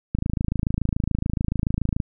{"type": "click train", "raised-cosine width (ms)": 5, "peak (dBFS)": -10, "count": 51, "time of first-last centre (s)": [0.15, 2.002], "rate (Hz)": 27, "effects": []}